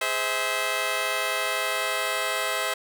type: chord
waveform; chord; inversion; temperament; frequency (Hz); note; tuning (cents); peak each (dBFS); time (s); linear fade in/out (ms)
10% pulse; Ab augmented; none; just; 415.3 / 519.1 / 648.9; Ab4 / C5 / E5; 0 / -14 / -27; -25 / -21 / -19; 0.01-2.74; 5
effects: none